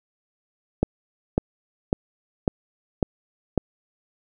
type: click train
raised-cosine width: 2 ms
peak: -5 dBFS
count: 6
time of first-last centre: 0.83-3.577 s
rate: 1.82 Hz
effects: none